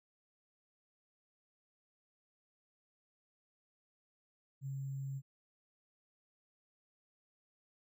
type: tone with sample-and-hold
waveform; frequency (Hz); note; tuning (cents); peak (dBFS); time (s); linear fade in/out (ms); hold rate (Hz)
sine; 136.5; C#3; -26; -38; 4.61-5.22; 50; 7350
effects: none